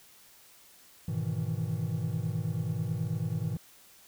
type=chord; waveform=triangle; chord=E major seventh; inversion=first; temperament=equal; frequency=103.83 / 123.47 / 155.56 / 164.81 Hz; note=G#2 / B2 / D#3 / E3; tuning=0 / 0 / 0 / 0 cents; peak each=-33 dBFS; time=1.08-3.57 s; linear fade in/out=5 ms; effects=white hiss -57 dBFS RMS until 4.07 s